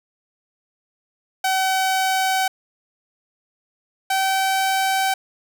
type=tone pair in turn; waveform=sawtooth; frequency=760 / 768.8 Hz; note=F#5 / G5; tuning=+46 / -34 cents; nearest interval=unison; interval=20 cents; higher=second; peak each=-14 dBFS; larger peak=neither; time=1.44-2.48 / 4.1-5.14 s; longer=neither; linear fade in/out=5 ms; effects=none